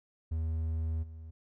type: tone with level steps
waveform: triangle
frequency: 80.3 Hz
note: E2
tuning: 45 cents flat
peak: -28 / -41 dBFS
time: 0.31-1.31 s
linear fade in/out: 10 ms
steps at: 1.02 s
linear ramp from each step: 20 ms
effects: none